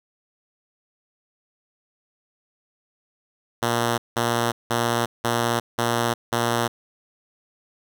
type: tone bursts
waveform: 5% pulse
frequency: 118 Hz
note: A#2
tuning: 22 cents sharp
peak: -9 dBFS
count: 6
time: 3.62-6.68 s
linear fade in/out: 10 ms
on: 360 ms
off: 180 ms
effects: none